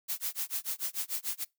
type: noise with tremolo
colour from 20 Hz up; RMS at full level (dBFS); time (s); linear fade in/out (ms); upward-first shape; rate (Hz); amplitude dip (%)
blue; -32; 0.08-1.45; 20; sine; 6.8; 100
effects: noise-tail reverb RT60 0.2 s tail -24 dB re dry